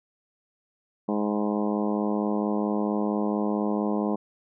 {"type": "harmonic tone with a mistuned harmonic", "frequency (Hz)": 104.4, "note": "G#2", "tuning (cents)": 10, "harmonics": [2, 3, 4, 5, 6, 7, 8, 9, 10], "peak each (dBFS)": [-26, -30, -32, -34, -36, -37, -38, -39, -40], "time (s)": [1.08, 4.16], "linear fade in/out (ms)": 10, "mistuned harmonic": 9, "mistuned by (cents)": 34, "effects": []}